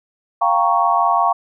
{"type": "chord", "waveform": "sine", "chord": "G half-diminished seventh", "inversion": "third", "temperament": "equal", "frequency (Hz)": [698.5, 784, 932.3, 1108.7], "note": ["F5", "G5", "Bb5", "Db6"], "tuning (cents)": [0, 0, 0, 0], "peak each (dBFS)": [-18, -20, -19, -17], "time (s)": [0.41, 1.33], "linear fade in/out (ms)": 10, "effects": []}